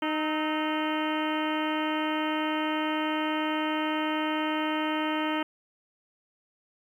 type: harmonic tone with a mistuned harmonic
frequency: 308.2 Hz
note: D#4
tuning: 16 cents flat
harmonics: 1 / 2 / 3 / 4 / 5 / 6 / 7 / 8 / 9 / 10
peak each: -29 / -35 / -33 / -36 / -40 / -39 / -40 / -43 / -41 / -39 dBFS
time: 0.02-5.43 s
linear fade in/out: 5 ms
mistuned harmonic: 4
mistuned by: +59 cents
effects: 10-bit